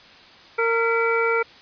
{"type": "harmonic tone with a mistuned harmonic", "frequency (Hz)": 459.8, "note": "A#4", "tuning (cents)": -24, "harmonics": [1, 2, 3, 4, 5], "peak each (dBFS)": [-21, -29, -23, -32, -26], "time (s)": [0.58, 1.43], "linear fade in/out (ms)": 10, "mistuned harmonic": 4, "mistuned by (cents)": 140, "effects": ["white hiss -47 dBFS RMS until 1.61 s", "resampled to 11025 Hz"]}